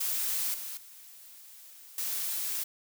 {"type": "noise with level steps", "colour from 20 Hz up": "blue", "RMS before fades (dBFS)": [-31, -39, -51, -33], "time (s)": [0, 2.64], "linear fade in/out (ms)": 10, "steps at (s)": [0.54, 0.77, 1.98], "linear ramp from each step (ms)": 2, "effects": []}